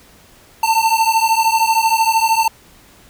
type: beating tone pair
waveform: square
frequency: 890 / 903 Hz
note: A5 / A5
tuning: +20 / +45 cents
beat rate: 13 Hz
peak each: -16 dBFS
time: 0.63-2.48 s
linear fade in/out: 5 ms
effects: pink hiss -47 dBFS RMS until 3.09 s